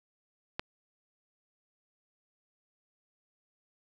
click, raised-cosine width 0.3 ms, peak -16 dBFS, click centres 0.595 s, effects none

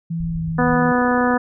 sine tone with pitch glide, 165.9 to 161.74 Hz, E3 to E3, +11 to -33 cents, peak -21 dBFS, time 0.1-0.92 s, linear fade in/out 10 ms, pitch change -44 cents, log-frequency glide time 0.25-0.48 s
pink low-pass noise, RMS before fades -32 dBFS, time 0.19-0.76 s, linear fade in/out 10 ms, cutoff 120 Hz, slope 24 dB/octave
harmonic tone, 246.9 Hz, B3, in tune, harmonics 1 / 2 / 3 / 4 / 5 / 6 / 7, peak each -18 / -21 / -23 / -24 / -25 / -26 / -26 dBFS, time 0.58-1.38 s, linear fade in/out 10 ms
click train, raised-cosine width 2 ms, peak -22 dBFS, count 19, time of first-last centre 0.76-1.339 s, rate 31.1 Hz
effects none

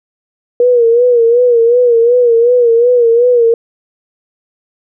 sine tone with vibrato, 477 Hz, A#4, 40 cents sharp, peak -5 dBFS, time 0.6-3.54 s, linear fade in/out 2 ms, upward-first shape sine, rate 2.7 Hz, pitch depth 72 cents each way, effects none

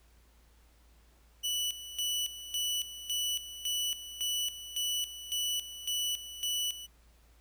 sawtooth tone with tremolo, 2963 Hz, F#7, 2 cents sharp, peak -27 dBFS, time 1.43-6.87 s, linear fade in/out 20 ms, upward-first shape square, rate 1.8 Hz, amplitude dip 75%, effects added 57 Hz sine -60 dBFS peak until 7.4 s + pink hiss -67 dBFS RMS until 7.4 s

